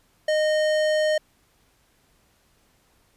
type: tone with tanh clipping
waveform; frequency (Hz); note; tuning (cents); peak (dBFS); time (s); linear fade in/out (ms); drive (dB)
sine; 616; D#5; -17; -21; 0.28-1.18; 5; 18
effects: pink hiss -63 dBFS RMS until 3.16 s + resampled to 32000 Hz